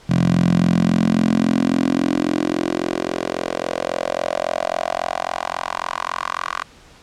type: tone with high-pass filter sweep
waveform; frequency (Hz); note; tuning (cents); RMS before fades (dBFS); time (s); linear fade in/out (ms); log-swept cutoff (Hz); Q
10% pulse; 43.65; F1; 0; -20; 0.09-6.64; 10; 150 to 1200; 3.8
effects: pink hiss -47 dBFS RMS until 7.02 s + low-pass 7000 Hz 12 dB/octave